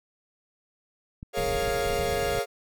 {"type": "clicks", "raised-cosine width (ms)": 5, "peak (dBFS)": -26, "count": 2, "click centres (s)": [1.229, 1.678]}
{"type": "chord", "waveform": "45% pulse", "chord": "Bb minor seventh", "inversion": "third", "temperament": "equal", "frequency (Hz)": [415.3, 466.2, 554.4, 698.5], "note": ["Ab4", "Bb4", "Db5", "F5"], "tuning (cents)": [0, 0, 0, 0], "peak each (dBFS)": -31, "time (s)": [1.33, 2.46], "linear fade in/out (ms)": 50}
{"type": "low-pass noise", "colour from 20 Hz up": "pink", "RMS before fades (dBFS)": -35, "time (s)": [1.37, 2.39], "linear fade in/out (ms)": 2, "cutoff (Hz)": 210, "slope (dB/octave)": 12}
{"effects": []}